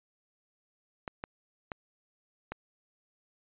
clicks, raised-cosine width 0.5 ms, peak -21 dBFS, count 4, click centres 1.078 / 1.239 / 1.718 / 2.52 s, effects resampled to 8000 Hz

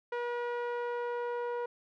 sawtooth tone with low-pass filter sweep, 481 Hz, B4, 46 cents flat, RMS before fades -35 dBFS, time 0.12-1.66 s, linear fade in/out 5 ms, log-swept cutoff 1800 to 1100 Hz, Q 1, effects none

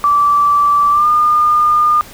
sine tone with pitch glide, 1162 to 1212 Hz, D6 to D#6, -19 to -46 cents, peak -8 dBFS, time 0.04-2.01 s, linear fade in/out 0 ms, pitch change +73 cents, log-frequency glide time 0.91-1.07 s, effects pink hiss -36 dBFS RMS until 2.13 s

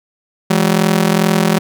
sawtooth ring-modulated tone, 189.3 Hz, F#3, 40 cents sharp, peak -4 dBFS, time 0.5-1.59 s, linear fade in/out 5 ms, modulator 21.2 Hz, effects none

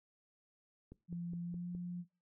click train, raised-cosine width 3 ms, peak -38 dBFS, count 5, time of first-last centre 0.92-1.75 s, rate 4.82 Hz
sine tone with pitch glide, 172.4 to 176.33 Hz, F3 to F3, -22 to +17 cents, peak -39 dBFS, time 1.08-2.05 s, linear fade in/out 50 ms, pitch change +39 cents, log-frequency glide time 1.42-1.69 s
effects noise-tail reverb RT60 0.3 s tail -21 dB re dry

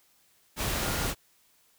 sine tone in noise, 1415 Hz, F6, 22 cents sharp, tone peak -40 dBFS, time 0.8-1.09 s, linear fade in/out 50 ms, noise pink, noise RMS -30 dBFS, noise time 0.56-1.15 s, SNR -13 dB, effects white hiss -65 dBFS RMS until 1.78 s

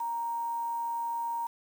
sine tone with quantisation, 932.3 Hz, A#5, in tune, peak -30 dBFS, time 0-1.47 s, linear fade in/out 5 ms, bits 8, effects none

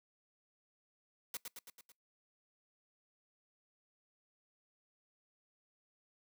white noise with echo, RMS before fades -41 dBFS, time 1.34-1.37 s, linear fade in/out 2 ms, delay 110 ms, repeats 5, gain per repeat -4 dB, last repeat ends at 1.92 s, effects noise-tail reverb RT60 0.2 s tail -26 dB re dry + high-pass 200 Hz 12 dB/octave

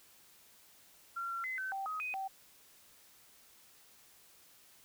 sine tone with pitch steps, 1373 / 1365 / 2042 / 1532 / 779 / 1261 / 2502 / 773 Hz, F6 / F6 / C7 / G6 / G5 / D#6 / D#7 / G5, -30 / -40 / -43 / -40 / -11 / +23 / +9 / -24 cents, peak -36 dBFS, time 1.16-2.28 s, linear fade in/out 10 ms, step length 140 ms, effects white hiss -62 dBFS RMS until 4.84 s

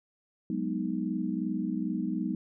sine chord, G# minor seventh, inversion third, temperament equal, 185 / 207.7 / 246.9 / 311.1 Hz, F#3 / G#3 / B3 / D#4, 0 / 0 / 0 / 0 cents, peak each -34 dBFS, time 0.5-2.35 s, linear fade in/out 2 ms, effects none

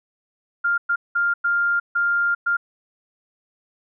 sine tone bursts at uneven times, 1400 Hz, F6, 4 cents sharp, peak -17 dBFS, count 6, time 0.64-0.78 / 0.89-0.96 / 1.15-1.34 / 1.44-1.8 / 1.95-2.35 / 2.46-2.57 s, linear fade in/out 10 ms, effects none

